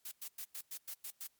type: noise bursts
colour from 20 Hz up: blue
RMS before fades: -44 dBFS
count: 8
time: 0.05-1.27 s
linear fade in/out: 5 ms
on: 65 ms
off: 100 ms
effects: white hiss -75 dBFS RMS until 1.39 s + MP3 96 kbps